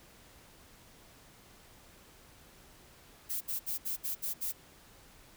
violet noise bursts, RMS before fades -35 dBFS, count 7, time 3.29-4.526 s, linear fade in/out 20 ms, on 120 ms, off 66 ms, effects pink hiss -58 dBFS RMS until 5.36 s

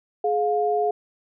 sine tone pair together, 420.9 / 707.9 Hz, G#4 / F5, +23 / +23 cents, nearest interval major sixth, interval 900 cents, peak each -22 / -22 dBFS, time 0.24-0.91 s, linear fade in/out 5 ms, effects none

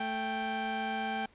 sawtooth tone pair together, 220 / 784 Hz, A3 / G5, 0 / 0 cents, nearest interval octave + minor seventh, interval 2200 cents, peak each -33 / -29 dBFS, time 0-1.26 s, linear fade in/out 5 ms, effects pink hiss -62 dBFS RMS until 1.34 s + resampled to 8000 Hz

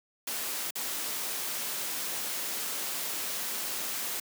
white noise with dropouts, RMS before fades -34 dBFS, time 0.27-4.2 s, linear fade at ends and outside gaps 5 ms, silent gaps 0.708-0.754 s, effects high-pass 200 Hz 12 dB/octave

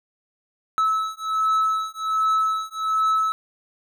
triangle beating tone pair, 1300 / 1301.3 Hz, E6 / E6, -24 / -23 cents, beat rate 1.3 Hz, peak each -21 dBFS, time 0.78-3.32 s, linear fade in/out 0 ms, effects none

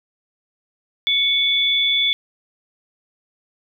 sine tone pair together, 2219 / 3461 Hz, C#7 / A7, +1 / -29 cents, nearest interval minor sixth, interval 770 cents, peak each -22 / -16 dBFS, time 1.07-2.13 s, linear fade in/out 0 ms, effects none

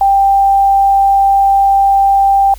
sine tone, 788 Hz, G5, 9 cents sharp, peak -6 dBFS, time 0.01-2.54 s, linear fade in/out 2 ms, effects added 50 Hz sine -29 dBFS peak until 2.58 s + white hiss -42 dBFS RMS until 2.58 s

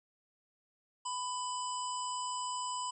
harmonic tone with a mistuned harmonic, 997 Hz, B5, 16 cents sharp, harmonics 1 / 3 / 5 / 7 / 8, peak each -36 / -45 / -48 / -49 / -44 dBFS, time 1.05-2.91 s, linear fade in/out 10 ms, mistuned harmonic 7, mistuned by +56 cents, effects none

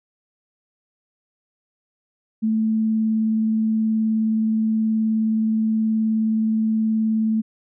sine tone with vibrato, 220 Hz, A3, in tune, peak -17 dBFS, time 2.42-7.42 s, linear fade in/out 20 ms, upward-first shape sine, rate 19 Hz, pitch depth 10 cents each way, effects none

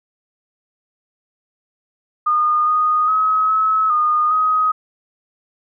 sine tone with pitch steps, 1222 / 1237 / 1276 / 1290 / 1225 / 1259 Hz, D#6 / D#6 / D#6 / E6 / D#6 / D#6, -32 / -10 / +43 / -38 / -27 / +20 cents, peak -13 dBFS, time 2.26-4.72 s, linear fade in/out 10 ms, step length 410 ms, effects none

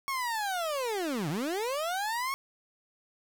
30% pulse linear two-way sweep, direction down then up, 1108.7 to 136.7 to 1108.7 Hz, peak -27 dBFS, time 0.08-2.34 s, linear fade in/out 0 ms, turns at 1.29 s, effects 9-bit

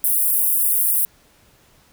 pink high-pass noise, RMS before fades -18 dBFS, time 0.04-1.05 s, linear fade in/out 0 ms, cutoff 9900 Hz, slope 48 dB/octave, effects pink hiss -55 dBFS RMS until 1.92 s

